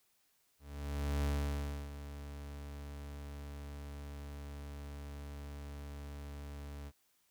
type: tone with ADSR envelope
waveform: 40% pulse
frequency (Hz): 71.7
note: D2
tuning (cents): -41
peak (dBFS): -30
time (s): 0.59-6.92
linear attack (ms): 650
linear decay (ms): 650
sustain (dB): -13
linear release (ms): 47
effects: white hiss -74 dBFS RMS until 7.3 s